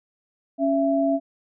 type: tone pair together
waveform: sine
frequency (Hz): 277.3 / 666.8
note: C#4 / E5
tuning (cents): +1 / +20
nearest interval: octave + minor third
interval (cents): 1519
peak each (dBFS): -21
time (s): 0.58-1.2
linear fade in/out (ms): 50
effects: none